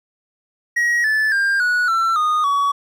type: tone with pitch steps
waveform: triangle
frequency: 1900 / 1742.3 / 1597.7 / 1465.1 / 1343.5 / 1232 / 1129.7 Hz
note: A#6 / A6 / G6 / F#6 / E6 / D#6 / C#6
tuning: +33 / -17 / +33 / -17 / +33 / -17 / +32 cents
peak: -13 dBFS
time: 0.76-2.72 s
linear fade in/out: 10 ms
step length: 280 ms
effects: none